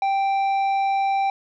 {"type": "tone with tanh clipping", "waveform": "sine", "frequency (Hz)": 784, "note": "G5", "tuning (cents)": 0, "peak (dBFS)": -20, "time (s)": [0.02, 1.3], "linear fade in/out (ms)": 2, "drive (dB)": 8, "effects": []}